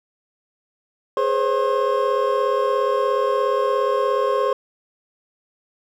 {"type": "tone cluster", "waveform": "triangle", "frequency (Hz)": [417, 507, 544, 1070], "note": ["G#4", "B4", "C#5", "C6"], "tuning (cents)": [7, 45, -33, 38], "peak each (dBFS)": -21, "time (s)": [1.17, 4.53], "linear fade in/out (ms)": 2, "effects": []}